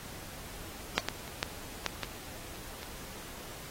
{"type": "clicks", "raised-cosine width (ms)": 0.2, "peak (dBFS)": [-7, -11, -26, -10, -11, -16, -28, -24], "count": 8, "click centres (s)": [0.98, 1.086, 1.278, 1.429, 1.863, 2.033, 2.558, 2.831], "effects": ["pink hiss -46 dBFS RMS until 3.7 s", "AAC 48 kbps"]}